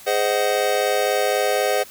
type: chord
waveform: square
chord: Ab dominant seventh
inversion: none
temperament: just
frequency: 415.3 / 519.1 / 623 / 747.5 Hz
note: Ab4 / C5 / Eb5 / Gb5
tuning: 0 / -14 / +2 / +17 cents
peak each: -25 / -23 / -25 / -25 dBFS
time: 0.06-1.84 s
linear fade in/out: 20 ms
effects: white hiss -43 dBFS RMS until 1.9 s